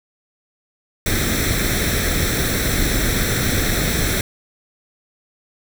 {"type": "noise with comb filter", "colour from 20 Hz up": "pink", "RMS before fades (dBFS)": -19, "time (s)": [1.06, 4.21], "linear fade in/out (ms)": 2, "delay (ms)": 0.52, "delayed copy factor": 0.7, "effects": []}